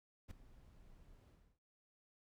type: noise with ADSR envelope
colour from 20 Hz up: brown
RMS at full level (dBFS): -44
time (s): 0.28-1.59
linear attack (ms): 31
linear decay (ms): 4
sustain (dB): -18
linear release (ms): 300
effects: none